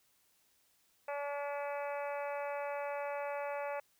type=harmonic tone; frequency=286.2 Hz; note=D4; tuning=45 cents flat; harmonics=2 / 3 / 4 / 5 / 6 / 7 / 8 / 9; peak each=-38 / -42 / -48 / -49 / -52 / -52 / -52 / -52 dBFS; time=1.08-3.8 s; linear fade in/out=5 ms; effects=white hiss -72 dBFS RMS until 3.99 s